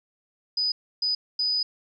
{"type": "tone bursts at uneven times", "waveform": "sine", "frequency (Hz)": 4978, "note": "D#8", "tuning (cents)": 0, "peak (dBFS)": -22, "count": 3, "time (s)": [[0.57, 0.72], [1.02, 1.15], [1.39, 1.63]], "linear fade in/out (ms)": 5, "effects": []}